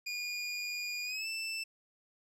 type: tone with pitch glide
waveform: 25% pulse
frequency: 2434 to 2654 Hz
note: D#7 to E7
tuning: -39 to +11 cents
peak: -32 dBFS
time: 0.06-1.64 s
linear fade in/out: 10 ms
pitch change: +150 cents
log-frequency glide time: 1.04-1.27 s
effects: low-pass 12000 Hz 12 dB/octave